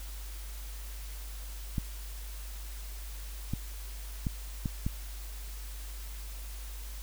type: clicks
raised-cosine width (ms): 5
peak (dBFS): -18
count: 5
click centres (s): 1.782 / 3.536 / 4.268 / 4.658 / 4.865
effects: added 50 Hz sine -39 dBFS peak until 7.02 s + white hiss -49 dBFS RMS until 7.02 s